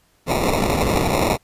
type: noise with sample-and-hold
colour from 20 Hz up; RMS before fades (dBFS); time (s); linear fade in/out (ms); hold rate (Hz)
violet; -19; 0.26-1.38; 50; 1575
effects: pink hiss -60 dBFS RMS until 1.43 s + resampled to 32000 Hz